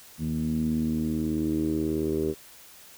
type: tone with low-pass filter sweep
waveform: 10% pulse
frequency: 78.4 Hz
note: D#2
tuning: 14 cents sharp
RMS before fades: -27 dBFS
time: 0.18-2.35 s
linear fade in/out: 50 ms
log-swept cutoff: 200 to 410 Hz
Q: 4.7
effects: white hiss -50 dBFS RMS until 2.97 s